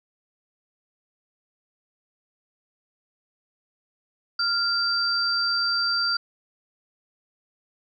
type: tone pair together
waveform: sine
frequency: 1394 / 4689 Hz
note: F6 / D8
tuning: -4 / -4 cents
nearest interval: octave + major sixth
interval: 2100 cents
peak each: -25 / -23 dBFS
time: 4.39-6.17 s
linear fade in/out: 5 ms
effects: none